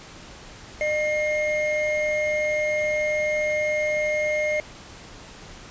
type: tone pair together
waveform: triangle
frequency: 606.6 / 2137 Hz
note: D#5 / C7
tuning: -44 / +36 cents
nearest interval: octave + minor seventh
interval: 2180 cents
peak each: -21 / -24 dBFS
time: 0.81-4.6 s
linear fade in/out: 0 ms
effects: pink hiss -43 dBFS RMS until 5.7 s + resampled to 16000 Hz